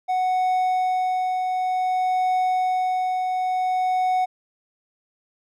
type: tone with tremolo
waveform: triangle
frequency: 740 Hz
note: F#5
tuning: in tune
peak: -16 dBFS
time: 0.08-4.26 s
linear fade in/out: 20 ms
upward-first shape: triangle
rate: 0.55 Hz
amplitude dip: 35%
effects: none